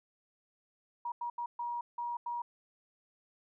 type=tone bursts at uneven times; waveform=sine; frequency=954 Hz; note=A#5; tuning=40 cents sharp; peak=-34 dBFS; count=6; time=1.05-1.12 / 1.21-1.3 / 1.38-1.46 / 1.59-1.81 / 1.98-2.17 / 2.26-2.42 s; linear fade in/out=5 ms; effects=none